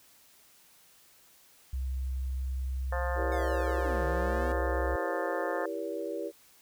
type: tone with pitch glide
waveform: sine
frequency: 65.2 to 64.49 Hz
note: C2 to C2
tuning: -5 to -24 cents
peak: -30 dBFS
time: 1.73-4.96 s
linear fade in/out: 5 ms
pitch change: -19 cents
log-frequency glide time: 3.17-3.64 s
type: harmonic tone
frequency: 176.6 Hz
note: F3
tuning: 20 cents sharp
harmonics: 3 / 4 / 5 / 6 / 7 / 8 / 9 / 10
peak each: -35 / -38 / -41 / -41 / -42 / -45 / -45 / -40 dBFS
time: 2.92-5.66 s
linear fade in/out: 5 ms
type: chord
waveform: sine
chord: E diminished seventh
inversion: none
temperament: just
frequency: 329.6 / 395.6 / 474.7 / 569.6 Hz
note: E4 / G4 / Bb4 / Db5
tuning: 0 / +16 / +31 / +47 cents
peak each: -38 dBFS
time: 3.15-6.32 s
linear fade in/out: 50 ms
type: linear two-way sweep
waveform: square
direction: down then up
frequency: 740 to 146.83 to 260.6 Hz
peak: -40 dBFS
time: 3.32-4.52 s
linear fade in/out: 0 ms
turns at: 4.05 s
effects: white hiss -60 dBFS RMS until 6.61 s